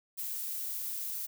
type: noise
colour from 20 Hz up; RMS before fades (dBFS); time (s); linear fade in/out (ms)
violet; -37; 0.17-1.27; 20
effects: none